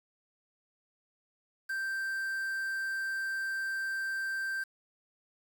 triangle tone with quantisation, 1568 Hz, G6, in tune, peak -30 dBFS, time 1.69-4.64 s, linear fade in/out 10 ms, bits 8, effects none

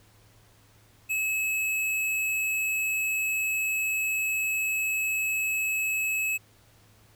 square tone, 2584 Hz, E7, 35 cents flat, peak -26 dBFS, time 1.09-6.38 s, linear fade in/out 20 ms, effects added 107 Hz sine -60 dBFS peak until 7.15 s + pink hiss -60 dBFS RMS until 7.15 s

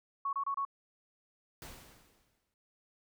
sine tone bursts, 1108.7 Hz, C#6, in tune, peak -31 dBFS, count 4, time 0.25-0.651 s, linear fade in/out 5 ms, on 80 ms, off 27 ms
pink noise with exponential decay, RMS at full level -46 dBFS, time 1.62-2.54 s, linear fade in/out 1 ms, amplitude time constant 200 ms
effects none

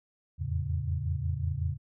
sine tone cluster, 82.7 / 88.2 / 110 / 138.2 Hz, E2 / F2 / A2 / C#3, +6 / +18 / 0 / -5 cents, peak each -32 / -34 / -36 / -34 dBFS, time 0.38-1.78 s, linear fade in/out 50 ms, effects none

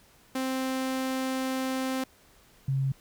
sawtooth / sine tone pair in turn, 261.8 / 135.13 Hz, C4 / C#3, +1 / -44 cents, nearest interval major seventh, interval 1145 cents, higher first, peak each -24 dBFS, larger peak neither, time 0.35-2.04 / 2.68-2.92 s, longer first, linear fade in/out 5 ms, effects pink hiss -59 dBFS RMS until 3 s

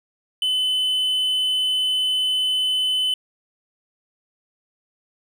triangle tone, 3025 Hz, F#7, 38 cents sharp, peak -17 dBFS, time 0.42-3.14 s, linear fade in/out 2 ms, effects none

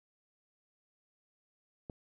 click, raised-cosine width 2 ms, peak -29 dBFS, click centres 1.898 s, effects none

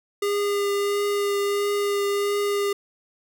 square tone with vibrato, 405.5 Hz, G#4, 41 cents flat, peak -22 dBFS, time 0.22-2.73 s, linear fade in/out 5 ms, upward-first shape triangle, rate 1.5 Hz, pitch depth 14 cents each way, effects none

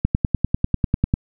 click train, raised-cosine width 5 ms, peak -4 dBFS, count 12, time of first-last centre 0.05-1.139 s, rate 10.1 Hz, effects none

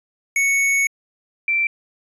square / sine tone pair in turn, 2217 / 2345 Hz, C#7 / D7, 0 / -3 cents, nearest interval minor second, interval 97 cents, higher second, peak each -16 dBFS, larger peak neither, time 0.36-0.87 / 1.48-1.67 s, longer first, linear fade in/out 2 ms, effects resampled to 24000 Hz

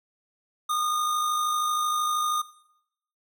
square tone with amplitude modulation, 1224 Hz, D#6, 29 cents flat, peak -23 dBFS, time 0.69-2.42 s, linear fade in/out 10 ms, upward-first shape sine, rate 52.9 Hz, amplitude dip 35%, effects noise-tail reverb RT60 0.8 s tail -19 dB re dry

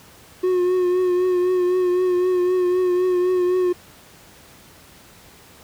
triangle tone with vibrato, 362.6 Hz, F#4, 35 cents flat, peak -14 dBFS, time 0.43-3.73 s, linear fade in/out 10 ms, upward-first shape triangle, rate 3.9 Hz, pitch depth 38 cents each way, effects pink hiss -47 dBFS RMS until 5.63 s + high-pass 60 Hz 12 dB/octave

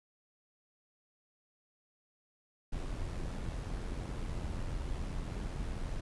brown noise with amplitude modulation, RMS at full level -36 dBFS, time 2.72-6.01 s, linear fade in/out 10 ms, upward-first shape sine, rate 87.7 Hz, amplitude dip 40%, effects resampled to 24000 Hz

